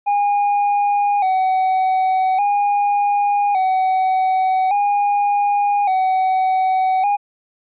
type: tone with vibrato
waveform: triangle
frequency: 784 Hz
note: G5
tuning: in tune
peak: -12 dBFS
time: 0.06-7.17 s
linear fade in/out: 20 ms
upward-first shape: square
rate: 0.43 Hz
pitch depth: 70 cents each way
effects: resampled to 8000 Hz